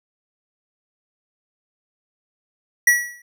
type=tone with exponential decay; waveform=square; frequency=1933 Hz; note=B6; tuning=38 cents flat; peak=-9 dBFS; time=2.87-3.22 s; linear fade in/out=5 ms; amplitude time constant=76 ms; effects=none